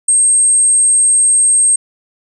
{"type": "tone", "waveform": "sine", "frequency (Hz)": 8440, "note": "C9", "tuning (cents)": 14, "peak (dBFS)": -7, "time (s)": [0.08, 1.76], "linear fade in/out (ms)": 5, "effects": []}